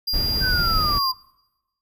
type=tone; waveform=square; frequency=4800 Hz; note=D8; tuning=37 cents sharp; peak=-22 dBFS; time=0.07-1.12 s; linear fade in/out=10 ms
type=noise; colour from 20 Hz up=brown; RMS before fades=-25 dBFS; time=0.13-0.99 s; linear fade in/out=10 ms
type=linear sweep; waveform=sine; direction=down; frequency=1568 to 1007 Hz; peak=-22 dBFS; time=0.4-1.14 s; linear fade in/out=50 ms
effects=noise-tail reverb RT60 1.0 s tail -25 dB re dry